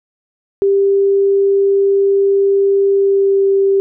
sine tone with pitch glide, 395.3 to 392.1 Hz, G4 to G4, +15 to 0 cents, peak -9 dBFS, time 0.62-3.8 s, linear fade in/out 0 ms, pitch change -15 cents, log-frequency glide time 2.91-3.47 s, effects none

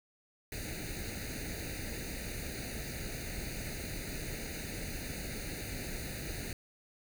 pink noise with comb filter, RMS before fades -40 dBFS, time 0.52-6.53 s, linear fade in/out 2 ms, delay 0.46 ms, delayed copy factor +1, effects none

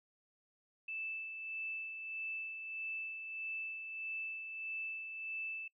sine tone with tremolo, 2637 Hz, E7, in tune, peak -38 dBFS, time 0.88-5.68 s, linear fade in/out 5 ms, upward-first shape sine, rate 1.6 Hz, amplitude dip 45%, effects noise-tail reverb RT60 0.1 s tail -23 dB re dry

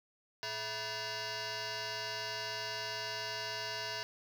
sine tone with frequency modulation, 1743 Hz, A6, 17 cents flat, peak -34 dBFS, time 0.43-4.03 s, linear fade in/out 0 ms, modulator 543 Hz, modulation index 6.8, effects tanh soft clip ceiling -36 dBFS + 10-bit

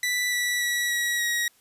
sawtooth tone with pitch steps, 1975.5 / 1956.2 / 1937.1 / 1918.2 / 1899.4 Hz, B6 / B6 / B6 / A#6 / A#6, 0 / -17 / -34 / +49 / +32 cents, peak -20 dBFS, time 0.03-1.48 s, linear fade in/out 2 ms, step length 290 ms, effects white hiss -61 dBFS RMS until 1.6 s + resampled to 32000 Hz

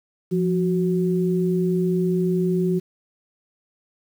sine tone pair together, 174.61 / 370 Hz, F3 / F#4, 0 / 0 cents, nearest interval octave + minor second, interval 1300 cents, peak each -20 / -22 dBFS, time 0.31-2.8 s, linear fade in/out 20 ms, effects 8-bit

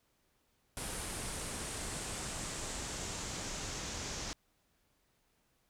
pink noise with low-pass filter sweep, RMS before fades -41 dBFS, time 0.77-4.33 s, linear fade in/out 0 ms, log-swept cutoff 10000 to 6300 Hz, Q 2.7, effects pink hiss -75 dBFS RMS until 5.69 s

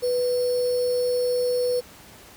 sine tone with sample-and-hold, 493.9 Hz, B4, in tune, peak -20 dBFS, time 0.02-1.81 s, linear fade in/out 20 ms, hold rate 4900 Hz, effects pink hiss -47 dBFS RMS until 2.36 s + high-pass 60 Hz 12 dB/octave

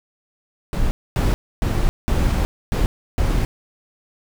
brown noise bursts at uneven times, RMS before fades -18 dBFS, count 6, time 0.73-0.91 / 1.16-1.34 / 1.62-1.89 / 2.08-2.45 / 2.72-2.86 / 3.18-3.45 s, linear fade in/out 0 ms, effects none

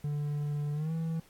triangle tone with pitch glide, 146.83 to 162.92 Hz, D3 to E3, 0 to -20 cents, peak -28 dBFS, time 0.04-1.2 s, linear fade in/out 5 ms, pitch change +180 cents, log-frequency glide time 0.73-0.93 s, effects pink hiss -61 dBFS RMS until 1.29 s + AAC 64 kbps

